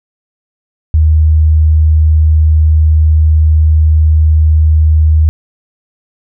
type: tone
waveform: sine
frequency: 77.9 Hz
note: D#2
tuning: 3 cents sharp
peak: -4 dBFS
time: 0.94-5.29 s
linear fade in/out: 0 ms
effects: none